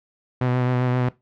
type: tone with vibrato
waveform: sawtooth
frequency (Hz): 125.3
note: B2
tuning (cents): +25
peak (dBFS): -15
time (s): 0.41-1.09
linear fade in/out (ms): 5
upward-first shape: sine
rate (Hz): 7.6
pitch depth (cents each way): 22
effects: noise-tail reverb RT60 0.2 s tail -18 dB re dry + low-pass 2000 Hz 12 dB/octave